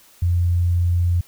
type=tone; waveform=sine; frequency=87.31 Hz; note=F2; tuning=in tune; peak=-15 dBFS; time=0.22-1.21 s; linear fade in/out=5 ms; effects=white hiss -51 dBFS RMS until 1.27 s